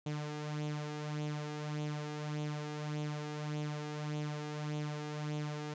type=tone with flanger; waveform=sawtooth; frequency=150 Hz; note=D3; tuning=37 cents sharp; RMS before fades=-39 dBFS; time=0.06-5.74 s; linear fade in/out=5 ms; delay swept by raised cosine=0.29 to 2.49 ms; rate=1.7 Hz; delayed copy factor=+0.55; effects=resampled to 16000 Hz